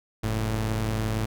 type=tone pair together; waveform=sawtooth; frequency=46.25 / 110 Hz; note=F#1 / A2; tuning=0 / 0 cents; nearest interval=octave + minor third; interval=1500 cents; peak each=-27 / -22 dBFS; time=0.23-1.26 s; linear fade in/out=10 ms; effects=none